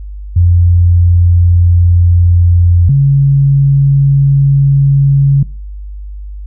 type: tone pair in turn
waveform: sine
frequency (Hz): 87.31 / 138.96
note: F2 / C#3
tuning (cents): 0 / +5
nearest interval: minor sixth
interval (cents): 805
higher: second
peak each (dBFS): -4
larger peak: neither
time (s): 0.36-2.89 / 2.89-5.43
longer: second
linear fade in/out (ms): 5
effects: noise-tail reverb RT60 0.3 s tail -20 dB re dry + added 50 Hz sine -22 dBFS peak until 6.46 s